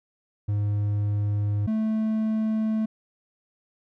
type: tone pair in turn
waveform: triangle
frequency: 103.2 / 218.7 Hz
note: G#2 / A3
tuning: -10 / -10 cents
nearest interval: octave + minor second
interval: 1300 cents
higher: second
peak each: -20 dBFS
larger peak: neither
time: 0.48-1.67 / 1.67-2.86 s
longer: neither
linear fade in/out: 10 ms
effects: none